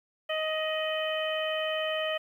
harmonic tone with a mistuned harmonic, 627 Hz, D#5, 13 cents sharp, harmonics 1 / 2 / 3 / 4 / 5, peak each -30 / -38 / -36 / -39 / -35 dBFS, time 0.29-2.18 s, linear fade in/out 10 ms, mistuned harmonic 5, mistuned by -51 cents, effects 10-bit

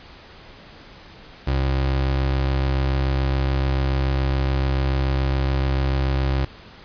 30% pulse tone, 67 Hz, C2, 42 cents sharp, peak -16 dBFS, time 1.47-6.45 s, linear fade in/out 5 ms, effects pink hiss -44 dBFS RMS until 6.84 s + resampled to 11025 Hz

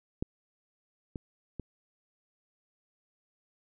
clicks, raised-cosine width 3 ms, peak -18 / -24 / -24 dBFS, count 3, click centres 0.225 / 1.158 / 1.597 s, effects none

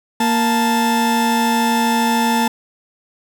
40% pulse tone pair together, 233.2 / 880 Hz, A#3 / A5, +1 / 0 cents, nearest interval octave + major seventh, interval 2299 cents, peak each -16 dBFS, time 0.2-2.48 s, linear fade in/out 5 ms, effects none

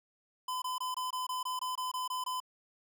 square tone bursts, 1014 Hz, B5, 45 cents sharp, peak -34 dBFS, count 12, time 0.48-2.402 s, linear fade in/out 5 ms, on 140 ms, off 22 ms, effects none

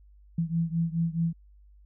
sine beating tone pair, 164.6 / 169.3 Hz, E3 / E3, -2 / +46 cents, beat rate 4.7 Hz, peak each -27 / -29 dBFS, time 0.38-1.33 s, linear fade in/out 5 ms, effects added 50 Hz sine -52 dBFS peak until 1.85 s

